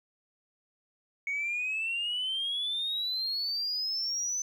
sine exponential sweep, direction up, 2217 to 6120 Hz, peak -28 dBFS, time 1.27-4.42 s, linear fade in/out 2 ms, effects tanh soft clip ceiling -26 dBFS + 11-bit

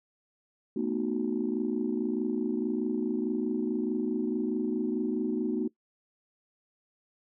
sine chord, B dominant seventh, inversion third, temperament just, 222.2 / 246.9 / 308.7 / 370.4 Hz, A3 / B3 / D#4 / F#4, +17 / 0 / -14 / +2 cents, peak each -32 dBFS, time 0.76-5.68 s, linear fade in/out 5 ms, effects noise-tail reverb RT60 0.1 s tail -20 dB re dry + tanh soft clip ceiling -18 dBFS

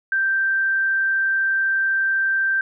sine tone, 1568 Hz, G6, in tune, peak -17 dBFS, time 0.12-2.61 s, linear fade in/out 2 ms, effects none

